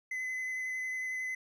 triangle tone with vibrato, 2029 Hz, B6, 46 cents sharp, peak -32 dBFS, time 0.11-1.35 s, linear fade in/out 5 ms, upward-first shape square, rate 11 Hz, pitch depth 10 cents each way, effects none

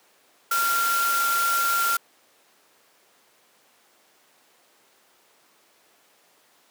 sine tone in noise, 1381 Hz, F6, 20 cents flat, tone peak -21 dBFS, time 0.51-1.97 s, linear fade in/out 5 ms, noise white, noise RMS -28 dBFS, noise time 0.51-1.97 s, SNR +4 dB, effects pink hiss -59 dBFS RMS until 6.7 s + high-pass 400 Hz 12 dB/octave

